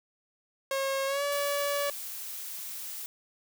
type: tone with pitch glide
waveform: sawtooth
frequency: 542 to 571.6 Hz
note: C#5 to D5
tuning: -39 to -47 cents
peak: -24 dBFS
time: 0.71-1.9 s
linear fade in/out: 2 ms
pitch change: +92 cents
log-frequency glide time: 1.06-1.23 s
type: noise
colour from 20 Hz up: blue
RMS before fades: -39 dBFS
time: 1.32-3.06 s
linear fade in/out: 0 ms
effects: none